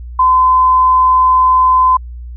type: tone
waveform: sine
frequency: 1023 Hz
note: C6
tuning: 39 cents flat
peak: -6 dBFS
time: 0.19-1.97 s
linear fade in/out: 5 ms
effects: added 60 Hz sine -25 dBFS peak until 2.36 s